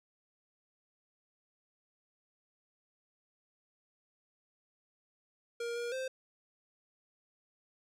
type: tone with pitch steps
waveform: square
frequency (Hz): 470.5 / 475.3 / 522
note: A#4 / A#4 / C5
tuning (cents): +16 / +34 / -4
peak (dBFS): -36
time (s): 5.6-6.08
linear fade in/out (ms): 5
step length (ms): 160
effects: low-pass 9000 Hz 12 dB/octave